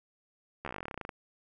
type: slowing click train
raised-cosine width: 0.5 ms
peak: -23 dBFS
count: 19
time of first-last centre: 0.65-1.092 s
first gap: 13 ms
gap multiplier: 1.07
effects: none